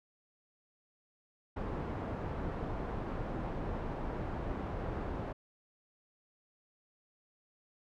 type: low-pass noise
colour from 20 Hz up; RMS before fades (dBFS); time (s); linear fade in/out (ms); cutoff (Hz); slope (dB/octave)
pink; -38; 1.56-5.33; 10; 1000; 12
effects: none